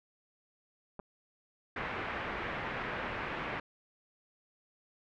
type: clicks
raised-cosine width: 1 ms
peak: -30 dBFS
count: 2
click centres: 0.993 / 0.998 s
type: low-pass noise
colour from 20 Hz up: white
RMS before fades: -38 dBFS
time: 1.76-3.6 s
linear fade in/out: 5 ms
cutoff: 2200 Hz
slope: 24 dB/octave
effects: none